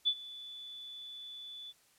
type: tone with ADSR envelope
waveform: sine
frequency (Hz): 3472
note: A7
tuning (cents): -24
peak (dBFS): -24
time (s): 0.05-1.73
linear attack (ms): 26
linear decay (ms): 63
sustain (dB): -20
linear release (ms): 34
effects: white hiss -67 dBFS RMS until 1.98 s + low-pass 12000 Hz 12 dB/octave